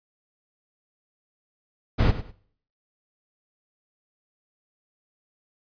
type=noise with echo; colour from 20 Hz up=brown; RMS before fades=-18 dBFS; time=1.98-2.12 s; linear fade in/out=20 ms; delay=100 ms; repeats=2; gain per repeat=-13 dB; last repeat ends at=2.32 s; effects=noise-tail reverb RT60 0.6 s tail -20 dB re dry + resampled to 11025 Hz